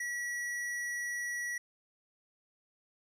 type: tone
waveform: square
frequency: 1933 Hz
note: B6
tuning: 38 cents flat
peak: -35 dBFS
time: 0-1.58 s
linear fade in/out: 5 ms
effects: low-pass 11000 Hz 12 dB/octave + 12-bit